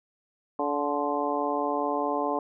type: harmonic tone with a mistuned harmonic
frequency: 144.7 Hz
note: D3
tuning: 25 cents flat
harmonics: 2 / 3 / 4 / 5 / 6 / 7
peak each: -32 / -32 / -32 / -32 / -32 / -32 dBFS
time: 0.59-2.39 s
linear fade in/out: 2 ms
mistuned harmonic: 7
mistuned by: +50 cents
effects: none